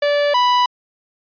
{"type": "tone pair in turn", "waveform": "45% pulse", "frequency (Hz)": [580, 986.8], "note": ["D5", "B5"], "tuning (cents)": [-22, -2], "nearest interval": "major sixth", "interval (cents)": 920, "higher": "second", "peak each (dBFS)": [-14, -12], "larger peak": "second", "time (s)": [[0.02, 0.34], [0.34, 0.66]], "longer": "neither", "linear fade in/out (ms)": 5, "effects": ["resampled to 11025 Hz"]}